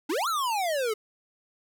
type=exponential two-way sweep; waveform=square; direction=up then down; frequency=273.1 to 1400 to 416.2 Hz; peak=-26 dBFS; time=0.09-0.94 s; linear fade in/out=10 ms; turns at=0.28 s; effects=none